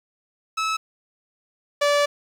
sawtooth tone pair in turn, 1300 / 579.1 Hz, E6 / D5, -24 / -24 cents, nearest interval octave + major second, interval 1400 cents, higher first, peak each -18 / -13 dBFS, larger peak second, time 0.57-0.77 / 1.81-2.06 s, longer second, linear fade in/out 10 ms, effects low-pass 7000 Hz 12 dB/octave + 8-bit

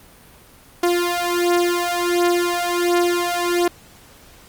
sawtooth beating tone pair, 349.2 / 350.6 Hz, F4 / F4, 0 / +7 cents, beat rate 1.4 Hz, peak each -16 dBFS, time 0.83-3.68 s, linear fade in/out 5 ms, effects pink hiss -47 dBFS RMS until 4.48 s + Opus 32 kbps

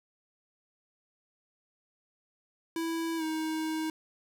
square tone with pitch glide, 329.4 to 316 Hz, E4 to D#4, -1 to +27 cents, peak -31 dBFS, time 2.76-3.9 s, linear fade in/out 2 ms, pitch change -72 cents, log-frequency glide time 3.17-3.23 s, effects 12-bit

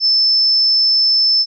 sine tone, 5274 Hz, E8, in tune, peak -10 dBFS, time 0-1.46 s, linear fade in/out 50 ms, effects none

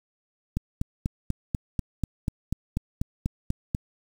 click train, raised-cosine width 5 ms, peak -13 dBFS, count 14, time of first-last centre 0.57-3.748 s, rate 4.09 Hz, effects 7-bit

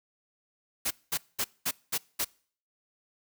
white noise bursts, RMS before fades -29 dBFS, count 6, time 0.85-2.248 s, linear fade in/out 10 ms, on 58 ms, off 210 ms, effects noise-tail reverb RT60 0.5 s tail -25 dB re dry

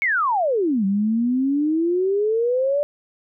sine exponential two-way sweep, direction down then up, 2263 to 191.1 to 590 Hz, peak -17 dBFS, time 0.02-2.83 s, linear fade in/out 0 ms, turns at 0.85 s, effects none

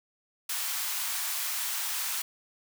white high-pass noise, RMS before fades -32 dBFS, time 0.49-2.22 s, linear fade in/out 5 ms, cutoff 830 Hz, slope 24 dB/octave, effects none

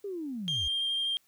sine linear sweep, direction down, 415.3 to 58.27 Hz, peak -33 dBFS, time 0.04-0.68 s, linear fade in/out 5 ms
sine tone with vibrato, 3195 Hz, G7, 32 cents sharp, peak -26 dBFS, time 0.48-1.17 s, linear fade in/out 0 ms, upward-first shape square, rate 12 Hz, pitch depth 9 cents each way
effects tanh soft clip ceiling -25 dBFS + white hiss -68 dBFS RMS until 1.27 s

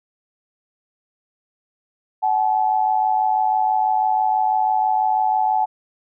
sine tone pair together, 752 / 858.1 Hz, F#5 / A5, +28 / -44 cents, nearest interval major second, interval 228 cents, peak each -19 / -18 dBFS, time 2.22-5.66 s, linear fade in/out 20 ms, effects none

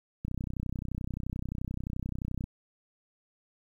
click train, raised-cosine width 5 ms, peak -22 dBFS, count 70, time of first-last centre 0.25-2.44 s, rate 31.5 Hz, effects 10-bit

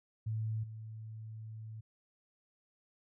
sine tone with level steps, 110 Hz, A2, in tune, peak -33 / -43 dBFS, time 0.26-1.81 s, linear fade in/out 10 ms, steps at 0.63 s, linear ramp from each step 10 ms, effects none

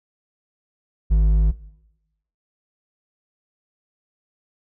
sine tone with hard clipping, 52.2 Hz, G#1, 10 cents sharp, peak -14 dBFS, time 1.1-1.52 s, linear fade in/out 20 ms, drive 5 dB, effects noise-tail reverb RT60 0.9 s tail -19 dB re dry

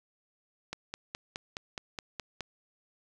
click train, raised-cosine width 0.2 ms, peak -19 dBFS, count 9, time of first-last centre 0.73-2.407 s, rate 4.77 Hz, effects none

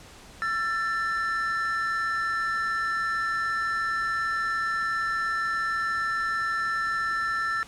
triangle tone pair together, 1341.4 / 1768 Hz, E6 / A6, +30 / +8 cents, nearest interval perfect fourth, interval 478 cents, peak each -26 dBFS, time 0.42-7.63 s, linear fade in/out 0 ms, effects pink hiss -48 dBFS RMS until 7.67 s + low-pass 9000 Hz 12 dB/octave

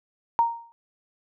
sine tone with exponential decay, 930 Hz, A#5, 4 cents flat, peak -14 dBFS, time 0.39-0.72 s, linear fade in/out 0 ms, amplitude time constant 70 ms, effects none

